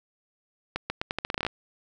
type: accelerating click train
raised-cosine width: 0.3 ms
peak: -12 dBFS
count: 13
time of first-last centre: 0.76-1.466 s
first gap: 140 ms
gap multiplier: 0.82
effects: none